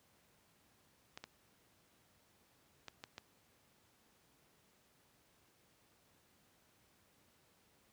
clicks, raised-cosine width 0.2 ms, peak -29 dBFS, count 5, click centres 1.175 / 1.24 / 2.883 / 3.039 / 3.181 s, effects pink hiss -71 dBFS RMS until 7.92 s + high-pass 80 Hz 12 dB/octave

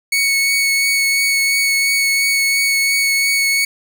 sawtooth tone with vibrato, 2217 Hz, C#7, in tune, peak -10 dBFS, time 0.12-3.65 s, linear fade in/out 5 ms, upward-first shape triangle, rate 2.9 Hz, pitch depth 14 cents each way, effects none

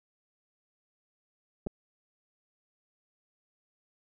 clicks, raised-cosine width 2 ms, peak -25 / -20 dBFS, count 2, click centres 1.665 / 1.67 s, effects none

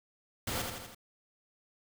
pink noise with echo, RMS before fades -35 dBFS, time 0.47-0.62 s, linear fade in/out 5 ms, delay 82 ms, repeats 4, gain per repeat -4 dB, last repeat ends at 0.948 s, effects none

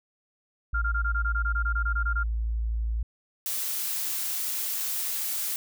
sine tone, 56.1 Hz, A1, 34 cents sharp, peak -25 dBFS, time 0.73-3.03 s, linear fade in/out 5 ms
sine tone bursts, 1395 Hz, F6, 2 cents flat, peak -26 dBFS, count 15, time 0.74-2.234 s, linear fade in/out 10 ms, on 80 ms, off 21 ms
blue noise, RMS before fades -30 dBFS, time 3.46-5.56 s, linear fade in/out 0 ms
effects none

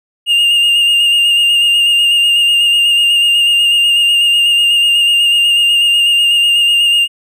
triangle tone with vibrato, 2822 Hz, F7, 17 cents sharp, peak -6 dBFS, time 0.26-7.08 s, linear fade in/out 50 ms, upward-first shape square, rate 8.1 Hz, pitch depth 18 cents each way, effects none

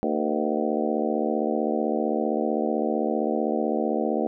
harmonic tone with a mistuned harmonic, 75.6 Hz, D#2, 49 cents flat, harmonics 3 / 4 / 5 / 6 / 7 / 8 / 9 / 10, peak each -28 / -29 / -30 / -31 / -31 / -32 / -33 / -33 dBFS, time 0.03-4.27 s, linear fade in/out 0 ms, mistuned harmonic 7, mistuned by -63 cents, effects none

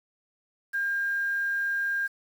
sine tone with quantisation, 1606 Hz, G6, 41 cents sharp, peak -25 dBFS, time 0.73-2.08 s, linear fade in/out 20 ms, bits 8, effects none

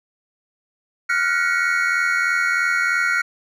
triangle chord, Gb major seventh, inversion third, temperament equal with one note detuned, 1396.9 / 1480 / 1913.8 / 2217 Hz, F6 / Gb6 / Bb6 / Db7, 0 / 0 / +45 / 0 cents, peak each -19 / -22 / -22 / -22 dBFS, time 1.09-3.22 s, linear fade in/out 10 ms, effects none

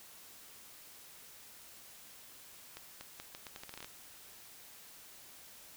accelerating click train, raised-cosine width 0.2 ms, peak -28 dBFS, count 13, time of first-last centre 2.77-3.845 s, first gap 240 ms, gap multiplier 0.79, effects white hiss -55 dBFS RMS until 5.76 s

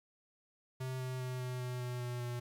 square tone with pitch steps, 129.6 / 128.41 / 127.23 / 126.06 / 124.9 / 123.75 / 122.61 / 121.48 Hz, C3 / C3 / C3 / B2 / B2 / B2 / B2 / B2, -16 / -32 / -48 / +36 / +20 / +4 / -12 / -28 cents, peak -38 dBFS, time 0.8-2.4 s, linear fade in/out 10 ms, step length 200 ms, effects 11-bit

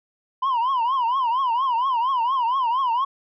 sine tone with vibrato, 998 Hz, B5, 18 cents sharp, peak -16 dBFS, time 0.42-3.05 s, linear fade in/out 10 ms, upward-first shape triangle, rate 4.3 Hz, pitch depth 190 cents each way, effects tanh soft clip ceiling -18 dBFS

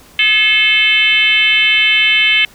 sine tone with frequency modulation, 2624 Hz, E7, 9 cents flat, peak -8 dBFS, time 0.19-2.45 s, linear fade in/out 2 ms, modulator 459 Hz, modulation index 1.5, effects pink hiss -43 dBFS RMS until 2.54 s

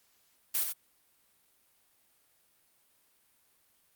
blue noise with echo, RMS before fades -29 dBFS, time 0.54-0.64 s, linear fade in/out 10 ms, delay 88 ms, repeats 1, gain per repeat -6 dB, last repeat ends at 0.728 s, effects white hiss -69 dBFS RMS until 3.95 s + Opus 48 kbps

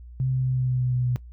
sine tone with pitch steps, 130.7 / 129.72 / 128.75 / 127.79 / 126.83 / 125.88 / 124.94 / 124.01 Hz, C3 / C3 / C3 / C3 / B2 / B2 / B2 / B2, -1 / -15 / -28 / -40 / +46 / +33 / +20 / +8 cents, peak -21 dBFS, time 0.2-1.16 s, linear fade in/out 0 ms, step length 120 ms, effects noise-tail reverb RT60 0.1 s tail -19 dB re dry + added 60 Hz sine -40 dBFS peak until 1.32 s

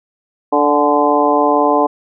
harmonic tone with a mistuned harmonic, 146.83 Hz, D3, in tune, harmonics 2 / 3 / 4 / 5 / 6 / 7, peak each -17 / -17 / -17 / -17 / -17 / -17 dBFS, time 0.52-1.87 s, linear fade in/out 10 ms, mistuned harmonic 6, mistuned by -44 cents, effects none

